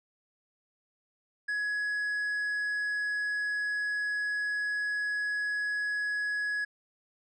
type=tone; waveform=triangle; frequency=1679 Hz; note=G#6; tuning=18 cents sharp; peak=-27 dBFS; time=1.48-6.65 s; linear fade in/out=10 ms; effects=resampled to 24000 Hz